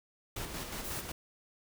pink noise with tremolo, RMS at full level -39 dBFS, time 0.36-1.12 s, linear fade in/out 5 ms, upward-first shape square, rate 5.5 Hz, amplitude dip 40%
blue noise, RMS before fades -42 dBFS, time 0.84-1.01 s, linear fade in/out 5 ms
effects none

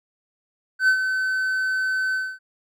triangle tone with ADSR envelope, 1524 Hz, G6, 49 cents flat, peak -11 dBFS, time 0.79-2.39 s, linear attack 90 ms, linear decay 82 ms, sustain -8 dB, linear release 250 ms, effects none

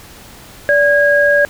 sine tone pair together, 579 / 1637.7 Hz, D5 / G#6, -25 / -25 cents, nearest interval octave + tritone, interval 1800 cents, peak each -11 dBFS, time 0.69-1.45 s, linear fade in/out 0 ms, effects pink hiss -38 dBFS RMS until 1.49 s

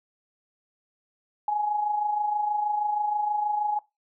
sine tone with amplitude modulation, 837 Hz, G#5, 13 cents sharp, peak -21 dBFS, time 1.48-3.79 s, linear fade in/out 2 ms, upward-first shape sine, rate 26.3 Hz, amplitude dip 50%, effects noise-tail reverb RT60 0.2 s tail -19 dB re dry

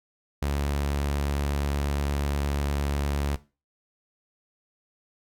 sawtooth tone with vibrato, 71.3 Hz, C#2, 49 cents sharp, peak -21 dBFS, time 0.42-3.36 s, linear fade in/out 5 ms, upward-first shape triangle, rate 8.4 Hz, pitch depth 11 cents each way, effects noise-tail reverb RT60 0.3 s tail -17 dB re dry

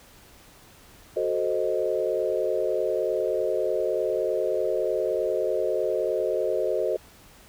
sine chord, F# diminished seventh, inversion none, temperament equal, 370 / 440 / 523.3 / 622.3 Hz, F#4 / A4 / C5 / Eb5, 0 / 0 / 0 / 0 cents, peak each -29 / -28 / -28 / -28 dBFS, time 1.16-6.97 s, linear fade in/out 10 ms, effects pink hiss -52 dBFS RMS until 7.48 s

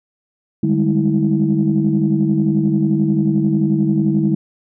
sine tone cluster, 150.7 / 197.6 / 208.9 / 324.2 Hz, D3 / G3 / G#3 / E4, +45 / +14 / +10 / -29 cents, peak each -18 dBFS, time 0.63-4.35 s, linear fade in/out 5 ms, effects tanh soft clip ceiling -4 dBFS

